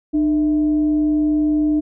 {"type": "tone with frequency modulation", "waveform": "sine", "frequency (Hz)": 301.7, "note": "D4", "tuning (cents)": 47, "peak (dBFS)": -14, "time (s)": [0.13, 1.81], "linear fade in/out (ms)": 20, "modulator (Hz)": 354, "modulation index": 0.21, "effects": []}